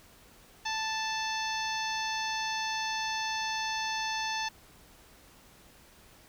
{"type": "harmonic tone", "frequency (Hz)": 880, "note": "A5", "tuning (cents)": 0, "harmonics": [1, 2, 3, 4, 5, 6, 7], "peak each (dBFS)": [-34, -37, -39, -40, -41, -42, -42], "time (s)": [0.65, 4.49], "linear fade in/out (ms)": 10, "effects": ["pink hiss -57 dBFS RMS until 6.28 s"]}